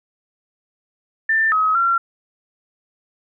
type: tone with pitch steps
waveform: sine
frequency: 1783 / 1273 / 1368 Hz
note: A6 / D#6 / F6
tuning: +22 / +39 / -36 cents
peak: -14 dBFS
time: 1.29-1.98 s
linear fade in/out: 5 ms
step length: 230 ms
effects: none